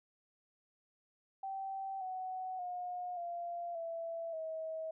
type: tone with pitch steps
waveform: sine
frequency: 775 / 746 / 718.1 / 691.2 / 665.4 / 640.5 Hz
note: G5 / F#5 / F5 / F5 / E5 / E5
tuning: -20 / +14 / +48 / -18 / +16 / -50 cents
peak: -38 dBFS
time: 1.43-4.91 s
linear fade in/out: 5 ms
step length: 580 ms
effects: none